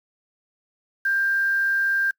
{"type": "tone with quantisation", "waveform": "sine", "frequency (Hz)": 1589, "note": "G6", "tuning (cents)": 23, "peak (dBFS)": -19, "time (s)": [1.05, 2.11], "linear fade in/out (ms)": 5, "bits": 7, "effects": ["noise-tail reverb RT60 0.1 s tail -24 dB re dry"]}